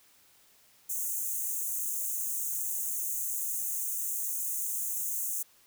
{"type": "high-pass noise", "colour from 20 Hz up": "white", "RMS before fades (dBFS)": -33, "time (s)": [0.89, 5.43], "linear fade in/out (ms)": 10, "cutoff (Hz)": 6200, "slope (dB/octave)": 96, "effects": ["white hiss -62 dBFS RMS until 5.66 s"]}